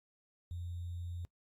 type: tone with sample-and-hold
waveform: sine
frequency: 87 Hz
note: F2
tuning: 6 cents flat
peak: -39 dBFS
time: 0.51-1.25 s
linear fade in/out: 0 ms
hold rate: 3675 Hz
effects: noise-tail reverb RT60 0.1 s tail -20 dB re dry + AAC 64 kbps